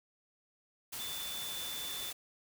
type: tone in noise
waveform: sine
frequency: 3516 Hz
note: A7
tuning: 2 cents flat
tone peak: -41 dBFS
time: 0.99-2.11 s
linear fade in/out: 10 ms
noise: white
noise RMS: -42 dBFS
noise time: 0.92-2.13 s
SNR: -2 dB
effects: none